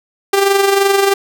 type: tone with amplitude modulation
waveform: sawtooth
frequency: 395.2 Hz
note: G4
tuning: 14 cents sharp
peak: -4 dBFS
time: 0.33-1.14 s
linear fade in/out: 5 ms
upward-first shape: sine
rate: 23 Hz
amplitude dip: 50%
effects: none